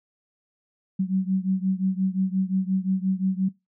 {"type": "beating tone pair", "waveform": "sine", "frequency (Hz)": [187.1, 192.8], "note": ["F#3", "G3"], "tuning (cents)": [20, -28], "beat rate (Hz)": 5.7, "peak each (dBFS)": [-23, -26], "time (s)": [0.99, 3.49], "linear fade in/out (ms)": 10, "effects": ["noise-tail reverb RT60 0.2 s tail -20 dB re dry"]}